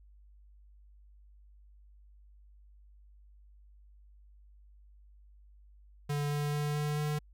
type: tone with pitch steps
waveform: square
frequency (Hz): 145.5 / 146.51 / 147.53 / 148.56 / 149.59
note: D3 / D3 / D3 / D3 / D3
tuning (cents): -16 / -4 / +8 / +20 / +32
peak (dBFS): -31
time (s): 6.09-7.19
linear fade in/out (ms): 10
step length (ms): 220
effects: added 50 Hz sine -55 dBFS peak until 7.33 s